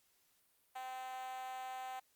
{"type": "tone with high-pass filter", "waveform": "5% pulse", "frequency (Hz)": 258, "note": "C4", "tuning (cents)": -24, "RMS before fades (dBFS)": -45, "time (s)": [0.75, 2], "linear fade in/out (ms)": 10, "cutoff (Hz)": 770, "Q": 7.4, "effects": ["white hiss -74 dBFS RMS until 2.15 s", "Opus 48 kbps"]}